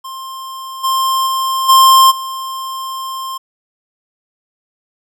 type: tone with level steps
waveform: square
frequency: 1056 Hz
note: C6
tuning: 16 cents sharp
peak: -26 / -13 / -15 / -5 / -22 dBFS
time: 0.04-3.38 s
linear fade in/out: 10 ms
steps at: 0.83 / 1.26 / 1.68 / 2.1 s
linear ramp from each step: 20 ms
effects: none